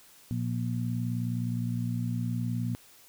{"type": "harmonic tone", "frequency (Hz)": 59.4, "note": "A#1", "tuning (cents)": 33, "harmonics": [2, 3, 4], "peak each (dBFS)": [-30, -35, -34], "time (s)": [0.31, 2.75], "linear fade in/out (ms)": 0, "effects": ["white hiss -56 dBFS RMS until 3.08 s"]}